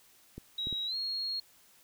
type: clicks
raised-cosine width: 3 ms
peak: -29 dBFS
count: 3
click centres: 0.38 / 0.671 / 0.727 s
type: tone with pitch glide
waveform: sine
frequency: 3840 to 4285 Hz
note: B7 to C8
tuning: -49 to +40 cents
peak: -32 dBFS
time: 0.58-1.4 s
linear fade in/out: 5 ms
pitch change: +189 cents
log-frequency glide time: 0.86-0.96 s
effects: white hiss -62 dBFS RMS until 1.83 s